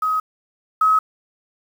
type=tone pair in turn; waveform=sine; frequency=1266 / 1277.8 Hz; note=D#6 / D#6; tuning=+30 / +46 cents; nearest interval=unison; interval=16 cents; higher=second; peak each=-17 / -12 dBFS; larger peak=second; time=0.02-0.2 / 0.81-0.99 s; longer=neither; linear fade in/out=5 ms; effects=7-bit